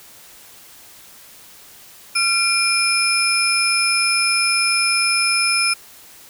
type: tone cluster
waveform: sine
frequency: 1372 / 2397 / 5190 / 9820 Hz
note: F6 / D7 / E8 / D#9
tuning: -31 / +35 / -28 / -24 cents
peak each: -24 / -18 / -19 / -22 dBFS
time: 2.15-5.74 s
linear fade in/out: 10 ms
effects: tanh soft clip ceiling -6 dBFS + white hiss -44 dBFS RMS until 6.29 s